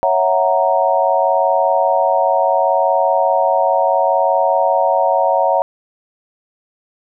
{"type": "chord", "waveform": "sine", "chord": "F# dominant seventh", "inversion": "second", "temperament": "equal", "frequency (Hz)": [554.4, 659.3, 740, 932.3], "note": ["C#5", "E5", "F#5", "A#5"], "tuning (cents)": [0, 0, 0, 0], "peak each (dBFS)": -17, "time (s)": [0.03, 5.62], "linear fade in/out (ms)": 0, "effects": []}